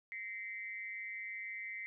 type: tone with amplitude modulation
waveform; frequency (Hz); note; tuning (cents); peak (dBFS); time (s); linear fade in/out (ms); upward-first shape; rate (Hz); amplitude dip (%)
sine; 2074; C7; -16; -37; 0.12-1.86; 0; sine; 206; 85
effects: none